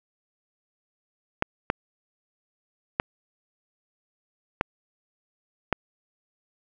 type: clicks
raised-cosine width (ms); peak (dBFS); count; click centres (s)
0.5; -6; 5; 1.424 / 1.701 / 2.999 / 4.611 / 5.727
effects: none